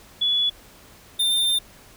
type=tone pair in turn; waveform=sine / square; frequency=3415 / 3603 Hz; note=G#7 / A7; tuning=+48 / +40 cents; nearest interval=minor second; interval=92 cents; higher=second; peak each=-18 / -19 dBFS; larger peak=first; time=0.21-0.5 / 1.19-1.59 s; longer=second; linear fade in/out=10 ms; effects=pink hiss -49 dBFS RMS until 1.96 s